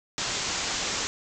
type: low-pass noise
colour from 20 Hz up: white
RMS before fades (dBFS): -30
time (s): 0.18-1.07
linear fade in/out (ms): 0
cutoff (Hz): 7500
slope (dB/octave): 96
effects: none